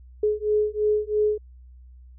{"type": "beating tone pair", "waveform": "sine", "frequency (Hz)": [421.4, 424.4], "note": ["G#4", "G#4"], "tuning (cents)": [25, 38], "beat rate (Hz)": 3, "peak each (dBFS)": -23, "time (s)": [0.23, 1.38], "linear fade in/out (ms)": 5, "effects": ["added 62 Hz sine -44 dBFS peak until 2.18 s"]}